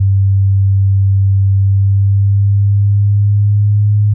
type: tone with pitch glide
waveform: sine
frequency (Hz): 97.7 to 104.11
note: G2 to G#2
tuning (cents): -5 to +5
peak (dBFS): -7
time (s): 0-4.14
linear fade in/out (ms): 10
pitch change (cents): +110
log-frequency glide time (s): 1.56-3.96
effects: none